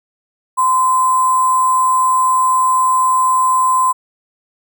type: tone with sample-and-hold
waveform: sine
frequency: 1032 Hz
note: C6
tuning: 24 cents flat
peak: -10 dBFS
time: 0.57-3.93 s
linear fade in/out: 20 ms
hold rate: 8820 Hz
effects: none